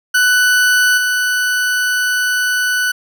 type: tone with level steps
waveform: 40% pulse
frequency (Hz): 1490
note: F#6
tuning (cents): +12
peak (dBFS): -9 / -13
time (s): 0.14-2.92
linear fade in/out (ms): 10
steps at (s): 0.97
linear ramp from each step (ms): 10
effects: none